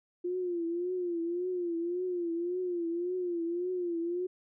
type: tone with vibrato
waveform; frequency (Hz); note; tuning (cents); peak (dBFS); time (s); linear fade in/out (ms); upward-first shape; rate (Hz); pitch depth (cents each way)
sine; 350; F4; +4; -30; 0.24-4.27; 10; triangle; 1.8; 97
effects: none